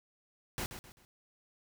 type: noise with echo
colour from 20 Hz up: pink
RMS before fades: -37 dBFS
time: 0.58-0.66 s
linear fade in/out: 0 ms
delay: 130 ms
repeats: 3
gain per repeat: -9 dB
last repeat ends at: 1.05 s
effects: none